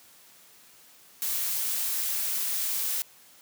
blue noise, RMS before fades -29 dBFS, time 1.22-3.02 s, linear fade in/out 0 ms, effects white hiss -55 dBFS RMS until 3.41 s + high-pass 100 Hz 12 dB/octave

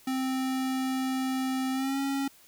square tone with pitch glide, 261.6 to 274.6 Hz, C4 to C#4, 0 to -16 cents, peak -28 dBFS, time 0.07-2.28 s, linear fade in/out 5 ms, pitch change +84 cents, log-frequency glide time 1.72-1.99 s, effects white hiss -57 dBFS RMS until 2.47 s

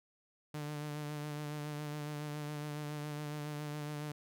sawtooth tone with vibrato, 148.9 Hz, D3, 24 cents sharp, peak -35 dBFS, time 0.54-4.12 s, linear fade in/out 5 ms, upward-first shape sine, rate 7.2 Hz, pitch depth 26 cents each way, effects none

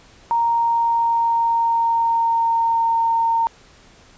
sine tone with pitch glide, 931 to 916.6 Hz, A#5 to A#5, -2 to -29 cents, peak -15 dBFS, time 0.31-3.47 s, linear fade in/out 0 ms, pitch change -27 cents, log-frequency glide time 0.52-2.95 s, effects pink hiss -49 dBFS RMS until 4.17 s + resampled to 16000 Hz

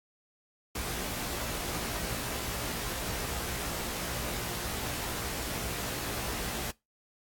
pink noise with comb filter, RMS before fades -35 dBFS, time 0.75-6.71 s, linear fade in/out 5 ms, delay 17 ms, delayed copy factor +1, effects noise-tail reverb RT60 0.2 s tail -21 dB re dry + AAC 64 kbps

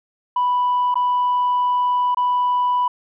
sine tone with dropouts, 987.8 Hz, B5, in tune, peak -14 dBFS, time 0.36-2.88 s, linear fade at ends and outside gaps 5 ms, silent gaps 0.943-0.955 / 2.147-2.17 s, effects tanh soft clip ceiling -13 dBFS

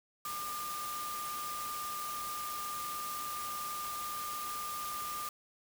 sine tone in noise, 1200 Hz, D6, 37 cents sharp, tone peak -38 dBFS, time 0.25-5.29 s, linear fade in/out 2 ms, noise white, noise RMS -43 dBFS, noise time 0.25-5.29 s, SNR +2 dB, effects none

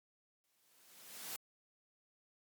white noise with exponential growth, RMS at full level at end -42 dBFS, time 0.44-1.36 s, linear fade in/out 0 ms, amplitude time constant 200 ms, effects high-pass 150 Hz 12 dB/octave + MP3 96 kbps

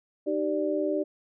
sine tone cluster, 307 / 386.4 / 588 Hz, D#4 / G4 / D5, -23 / -25 / +2 cents, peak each -29 dBFS, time 0.26-1.04 s, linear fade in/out 20 ms, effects none

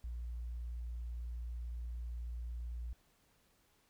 sine tone, 59 Hz, A#1, 22 cents sharp, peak -38 dBFS, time 0.04-2.93 s, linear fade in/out 0 ms, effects tanh soft clip ceiling -36 dBFS + pink hiss -72 dBFS RMS until 3.89 s

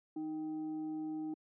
sine tone with frequency modulation, 311.1 Hz, D#4, in tune, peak -36 dBFS, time 0.16-1.34 s, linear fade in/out 5 ms, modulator 473 Hz, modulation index 0.3, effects high-pass 200 Hz 12 dB/octave

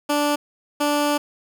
15% pulse tone pair in turn, 292.5 / 292.5 Hz, D4 / D4, -7 / -7 cents, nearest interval unison, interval 0 cents, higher neither, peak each -12 / -12 dBFS, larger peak neither, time 0.09-0.36 / 0.8-1.18 s, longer second, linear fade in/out 10 ms, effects none

